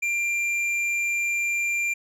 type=tone with hard clipping; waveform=triangle; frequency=2379 Hz; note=D7; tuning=22 cents sharp; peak=-24 dBFS; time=0.02-1.94 s; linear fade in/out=10 ms; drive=10 dB; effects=none